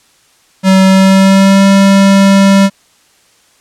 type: tone with pitch glide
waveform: square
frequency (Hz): 190.3 to 195.99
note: F#3 to G3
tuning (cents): +49 to 0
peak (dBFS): -4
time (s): 0.63-2.7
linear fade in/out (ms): 50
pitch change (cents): +51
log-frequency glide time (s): 0.85-1.65
effects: white hiss -49 dBFS RMS until 3.6 s + low-pass 9000 Hz 12 dB/octave